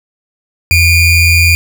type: ring-modulated tone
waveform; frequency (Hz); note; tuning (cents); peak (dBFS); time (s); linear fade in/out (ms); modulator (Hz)
square; 1174.7; D6; 0; -3; 0.71-1.55; 0; 1260
effects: none